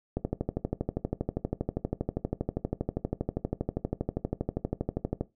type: click train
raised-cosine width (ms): 2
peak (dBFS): -15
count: 64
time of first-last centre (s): 0.17-5.21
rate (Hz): 12.5
effects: noise-tail reverb RT60 0.2 s tail -17 dB re dry